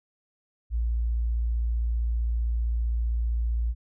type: tone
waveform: sine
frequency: 57.7 Hz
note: A#1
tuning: 17 cents flat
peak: -23 dBFS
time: 0.7-3.75 s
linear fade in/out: 50 ms
effects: none